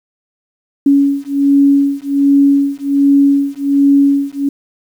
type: beating tone pair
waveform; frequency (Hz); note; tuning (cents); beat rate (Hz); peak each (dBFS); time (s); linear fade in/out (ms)
sine; 279.4 / 280.7; C#4 / C#4; +14 / +22; 1.3; -11; 0.86-4.49; 5
effects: 7-bit